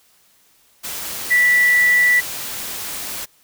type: tone in noise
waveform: sine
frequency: 1963 Hz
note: B6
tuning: 11 cents flat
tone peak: -11 dBFS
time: 1.3-2.21 s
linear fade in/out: 20 ms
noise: white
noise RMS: -28 dBFS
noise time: 0.83-3.26 s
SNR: +14 dB
effects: white hiss -56 dBFS RMS until 3.43 s